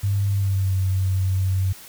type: tone with pitch glide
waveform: sine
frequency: 99.8 to 94.53 Hz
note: G2 to F#2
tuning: +32 to +38 cents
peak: -18 dBFS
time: 0.03-1.73 s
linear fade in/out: 10 ms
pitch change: -94 cents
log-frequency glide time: 0.31-0.75 s
effects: white hiss -43 dBFS RMS until 1.88 s